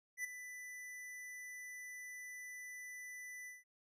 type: tone with ADSR envelope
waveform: square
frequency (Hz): 1990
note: B6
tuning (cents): +13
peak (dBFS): -37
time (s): 0.17-3.64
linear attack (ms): 73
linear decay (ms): 9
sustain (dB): -11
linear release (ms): 170
effects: resampled to 32000 Hz